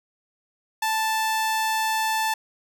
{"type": "tone", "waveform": "sawtooth", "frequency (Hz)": 880, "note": "A5", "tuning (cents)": 0, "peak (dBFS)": -18, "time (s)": [0.82, 2.34], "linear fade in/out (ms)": 5, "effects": []}